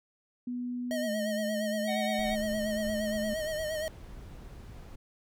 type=tone with pitch glide; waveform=sine; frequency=245.7 to 216.4 Hz; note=B3 to A3; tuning=-9 to -29 cents; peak=-32 dBFS; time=0.47-3.34 s; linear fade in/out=5 ms; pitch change=-220 cents; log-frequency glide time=1.04-1.1 s
type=tone with vibrato; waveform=square; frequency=623 Hz; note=D#5; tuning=2 cents sharp; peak=-32 dBFS; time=0.91-3.88 s; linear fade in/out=0 ms; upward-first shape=sine; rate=8.6 Hz; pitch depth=53 cents each way
type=harmonic tone; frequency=746 Hz; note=F#5; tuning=14 cents sharp; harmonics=1 / 3 / 5; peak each=-34 / -39 / -41 dBFS; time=1.87-2.36 s; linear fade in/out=20 ms
type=noise; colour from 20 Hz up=brown; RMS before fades=-45 dBFS; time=2.18-4.96 s; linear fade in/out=10 ms
effects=none